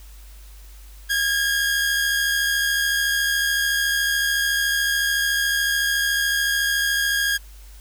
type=tone pair together; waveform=sawtooth; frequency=1628 / 1701.8 Hz; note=G#6 / G#6; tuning=-35 / +42 cents; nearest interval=minor second; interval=77 cents; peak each=-16 / -25 dBFS; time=1.09-7.38 s; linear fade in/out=20 ms; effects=added 50 Hz sine -40 dBFS peak until 7.8 s + white hiss -51 dBFS RMS until 7.8 s